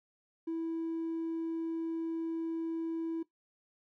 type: tone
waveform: triangle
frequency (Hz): 328.2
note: E4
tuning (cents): -8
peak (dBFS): -29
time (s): 0.47-3.23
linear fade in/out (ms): 10
effects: noise-tail reverb RT60 0.1 s tail -18 dB re dry + tanh soft clip ceiling -30 dBFS

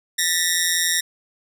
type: ring-modulated tone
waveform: 10% pulse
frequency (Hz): 1864.7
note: A#6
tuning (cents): 0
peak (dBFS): -6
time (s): 0.18-1.01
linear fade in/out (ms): 10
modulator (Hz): 85.3
effects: none

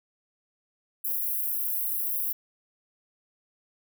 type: high-pass noise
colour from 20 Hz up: white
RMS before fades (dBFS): -29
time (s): 1.04-2.33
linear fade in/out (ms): 10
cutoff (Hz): 11000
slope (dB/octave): 48
effects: none

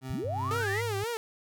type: tone with tremolo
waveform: 25% pulse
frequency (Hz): 130.81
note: C3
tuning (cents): 0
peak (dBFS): -32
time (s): 0.01-0.67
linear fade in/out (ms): 50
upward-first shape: sine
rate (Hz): 2.7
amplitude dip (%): 70
type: linear sweep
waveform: sine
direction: up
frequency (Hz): 30.87 to 2093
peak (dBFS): -31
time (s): 0.09-0.82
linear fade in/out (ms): 20
type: tone with pitch glide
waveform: sine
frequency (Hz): 101 to 104.44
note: G#2 to G#2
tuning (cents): -48 to +10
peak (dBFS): -33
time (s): 0.24-1.04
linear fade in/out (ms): 5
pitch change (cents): +58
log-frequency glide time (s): 0.65-0.91
type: tone with vibrato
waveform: sawtooth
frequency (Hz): 430.8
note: A4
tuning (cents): -37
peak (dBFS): -27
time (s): 0.51-1.17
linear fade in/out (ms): 0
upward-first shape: sine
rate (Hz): 3.8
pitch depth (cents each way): 180
effects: none

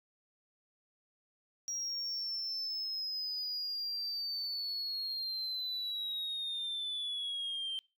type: linear sweep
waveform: sine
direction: down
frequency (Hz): 5670 to 3124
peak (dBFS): -33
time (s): 1.68-7.79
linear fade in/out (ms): 0
effects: noise-tail reverb RT60 0.3 s tail -25 dB re dry + tanh soft clip ceiling -33 dBFS

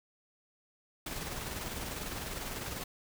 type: noise with tremolo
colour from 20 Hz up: pink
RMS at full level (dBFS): -38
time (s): 1.06-2.84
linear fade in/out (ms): 5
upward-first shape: square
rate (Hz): 20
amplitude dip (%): 35
effects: none

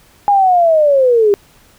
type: linear sweep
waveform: sine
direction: down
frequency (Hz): 824 to 394.3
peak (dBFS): -7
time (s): 0.28-1.34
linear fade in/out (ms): 0
effects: pink hiss -48 dBFS RMS until 1.78 s

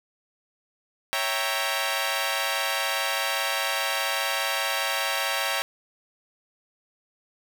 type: chord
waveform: 10% pulse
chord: C# diminished seventh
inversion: none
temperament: equal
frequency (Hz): 554.4 / 659.3 / 784 / 932.3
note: C#5 / E5 / G5 / Bb5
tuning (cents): 0 / 0 / 0 / 0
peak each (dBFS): -22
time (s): 1.13-5.62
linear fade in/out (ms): 0
effects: none

